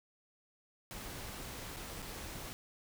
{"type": "noise with dropouts", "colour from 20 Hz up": "pink", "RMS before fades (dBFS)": -45, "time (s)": [0.91, 2.53], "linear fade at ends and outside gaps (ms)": 0, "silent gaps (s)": [[1.763, 1.768], [2.02, 2.025]], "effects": []}